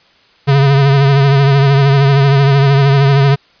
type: tone with vibrato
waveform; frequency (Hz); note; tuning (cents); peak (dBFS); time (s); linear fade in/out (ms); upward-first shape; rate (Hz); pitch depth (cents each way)
square; 138.59; C#3; 0; -7; 0.47-3.36; 20; triangle; 13; 55
effects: white hiss -49 dBFS RMS until 3.6 s + resampled to 11025 Hz